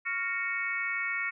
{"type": "harmonic tone with a mistuned harmonic", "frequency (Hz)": 370.3, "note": "F#4", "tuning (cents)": 1, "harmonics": [3, 4, 5, 6, 7], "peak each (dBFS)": [-42, -37, -34, -32, -43], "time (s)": [0.05, 1.31], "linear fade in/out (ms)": 20, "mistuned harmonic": 4, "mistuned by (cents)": -100, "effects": []}